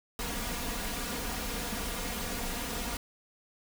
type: noise with comb filter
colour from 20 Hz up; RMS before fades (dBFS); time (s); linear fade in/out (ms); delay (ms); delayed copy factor
pink; -35; 0.19-2.97; 2; 4.2; +0.7
effects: none